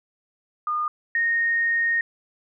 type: tone pair in turn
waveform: sine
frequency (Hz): 1218 / 1853.8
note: D#6 / A#6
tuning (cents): -37 / -10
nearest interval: perfect fifth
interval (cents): 727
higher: second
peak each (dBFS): -22 / -19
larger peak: second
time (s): 0.67-0.88 / 1.15-2.01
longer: second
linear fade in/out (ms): 2
effects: none